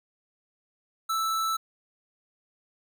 square tone, 1318.5 Hz, E6, in tune, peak -26 dBFS, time 1.09-1.57 s, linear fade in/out 10 ms, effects none

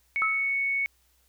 sine tone, 2217 Hz, C#7, in tune, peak -24 dBFS, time 0.16-0.86 s, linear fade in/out 0 ms
sine tone with exponential decay, 1296 Hz, E6, 30 cents flat, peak -22 dBFS, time 0.22-0.54 s, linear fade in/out 0 ms, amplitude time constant 68 ms
effects added 62 Hz sine -67 dBFS peak until 1.28 s + white hiss -67 dBFS RMS until 1.28 s

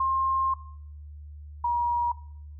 sine tone pair in turn, 1063 / 955.4 Hz, C6 / A#5, +27 / +42 cents, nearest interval major second, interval 185 cents, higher first, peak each -22 dBFS, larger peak neither, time 0-0.54 / 1.64-2.12 s, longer first, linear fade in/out 5 ms, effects noise-tail reverb RT60 0.6 s tail -18 dB re dry + added 74 Hz sine -40 dBFS peak until 2.59 s

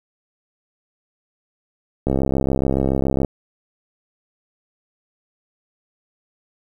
click train, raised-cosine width 2 ms, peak -6 dBFS, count 80, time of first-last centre 2.07-3.247 s, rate 67.1 Hz, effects 8-bit

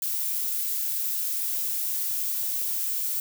violet noise, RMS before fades -28 dBFS, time 0.02-3.2 s, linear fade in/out 2 ms, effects none

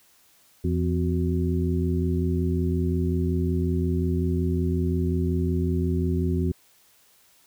harmonic tone with a mistuned harmonic, 85.5 Hz, F2, 36 cents flat, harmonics 1 / 2 / 3 / 4, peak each -24 / -27 / -29 / -30 dBFS, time 0.64-6.52 s, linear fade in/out 5 ms, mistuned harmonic 4, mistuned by +120 cents, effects white hiss -59 dBFS RMS until 7.46 s

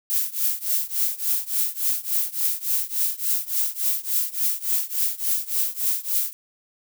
violet noise with tremolo, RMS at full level -20 dBFS, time 0.1-6.33 s, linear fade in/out 0 ms, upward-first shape triangle, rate 3.5 Hz, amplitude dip 95%, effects none

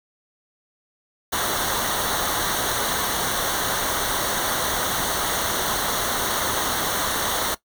pink noise with comb filter, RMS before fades -24 dBFS, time 1.32-7.55 s, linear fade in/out 10 ms, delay 0.4 ms, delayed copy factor -0.75, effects noise-tail reverb RT60 0.1 s tail -17 dB re dry

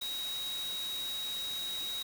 sine tone in noise, 3812 Hz, A#7, 38 cents sharp, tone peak -35 dBFS, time 0.01-2.03 s, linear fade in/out 10 ms, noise white, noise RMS -44 dBFS, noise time 0.01-2.03 s, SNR +6 dB, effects none

